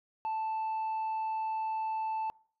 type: tone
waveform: sine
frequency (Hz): 880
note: A5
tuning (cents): 0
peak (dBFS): -28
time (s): 0.25-2.3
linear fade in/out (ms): 0
effects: noise-tail reverb RT60 0.5 s tail -26 dB re dry + tanh soft clip ceiling -30 dBFS